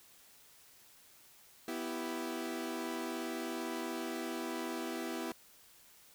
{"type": "chord", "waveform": "sawtooth", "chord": "E minor", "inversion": "second", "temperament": "equal with one note detuned", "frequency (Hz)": [246.9, 329.6, 390], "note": ["B3", "E4", "G4"], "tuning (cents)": [0, 0, -9], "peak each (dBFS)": [-38, -36, -40], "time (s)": [1.68, 5.32], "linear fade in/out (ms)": 2, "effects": ["white hiss -61 dBFS RMS until 6.14 s"]}